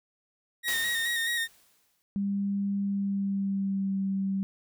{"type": "tone with vibrato", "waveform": "30% pulse", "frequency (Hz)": 1864.7, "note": "A#6", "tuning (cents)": 0, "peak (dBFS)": -24, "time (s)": [0.63, 1.48], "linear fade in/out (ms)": 50, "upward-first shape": "square", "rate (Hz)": 4.7, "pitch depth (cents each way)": 29}
{"type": "noise with exponential decay", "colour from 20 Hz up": "white", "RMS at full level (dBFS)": -34, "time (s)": [0.68, 2.02], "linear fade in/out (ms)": 0, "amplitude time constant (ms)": 290}
{"type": "tone with pitch glide", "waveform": "sine", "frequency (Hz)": [199.4, 194.06], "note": ["G3", "G3"], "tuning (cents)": [30, -17], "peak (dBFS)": -26, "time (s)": [2.16, 4.43], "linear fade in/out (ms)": 0, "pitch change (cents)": -47, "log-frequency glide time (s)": [2.82, 3.97]}
{"effects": []}